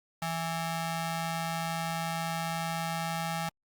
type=ring-modulated tone; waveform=sawtooth; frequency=493.9 Hz; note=B4; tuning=in tune; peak=-24 dBFS; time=0.22-3.49 s; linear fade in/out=2 ms; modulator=328 Hz; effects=Opus 48 kbps